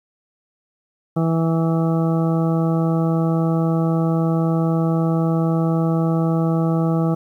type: harmonic tone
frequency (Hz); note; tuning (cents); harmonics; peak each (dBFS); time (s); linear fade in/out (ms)
163.8; E3; -11; 1 / 2 / 3 / 4 / 5 / 7 / 8; -17 / -23 / -27 / -29 / -31 / -34 / -35; 1.16-7.15; 10
effects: 9-bit